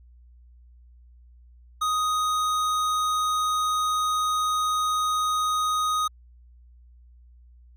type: tone with tanh clipping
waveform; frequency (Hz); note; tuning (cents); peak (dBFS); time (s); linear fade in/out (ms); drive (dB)
sine; 1248; D#6; +5; -24; 1.81-6.08; 10; 18
effects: added 60 Hz sine -49 dBFS peak until 7.76 s